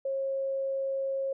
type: tone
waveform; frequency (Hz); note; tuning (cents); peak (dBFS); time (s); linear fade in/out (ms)
sine; 541; C#5; -42; -28; 0.05-1.33; 5
effects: none